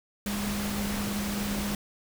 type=tone in noise; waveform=sine; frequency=203.9 Hz; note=G#3; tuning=32 cents flat; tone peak=-30 dBFS; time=0.26-1.75 s; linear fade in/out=2 ms; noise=pink; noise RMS=-34 dBFS; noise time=0.26-1.75 s; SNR=+1 dB; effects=none